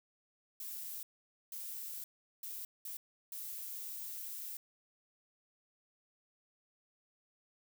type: noise bursts at uneven times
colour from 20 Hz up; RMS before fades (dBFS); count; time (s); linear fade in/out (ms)
violet; -44; 5; 0.6-1.03 / 1.52-2.04 / 2.43-2.65 / 2.85-2.97 / 3.32-4.57; 2
effects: none